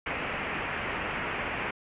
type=low-pass noise; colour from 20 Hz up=white; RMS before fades=-33 dBFS; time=0.06-1.71 s; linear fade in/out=5 ms; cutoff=2700 Hz; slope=48 dB/octave; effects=resampled to 8000 Hz